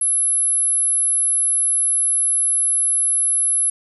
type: tone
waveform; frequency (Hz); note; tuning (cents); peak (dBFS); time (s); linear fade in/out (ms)
sine; 11000; F9; -27; -15; 0.01-3.7; 5
effects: none